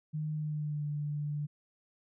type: tone with pitch glide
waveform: sine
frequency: 153.4 to 147.58 Hz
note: D#3 to D3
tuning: -24 to +9 cents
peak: -32 dBFS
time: 0.13-1.47 s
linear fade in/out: 20 ms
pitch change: -67 cents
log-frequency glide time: 0.34-0.85 s
effects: none